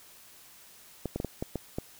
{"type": "clicks", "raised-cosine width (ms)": 2, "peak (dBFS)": -18, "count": 7, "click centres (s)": [1.057, 1.16, 1.201, 1.247, 1.425, 1.557, 1.785], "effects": ["white hiss -54 dBFS RMS until 1.99 s"]}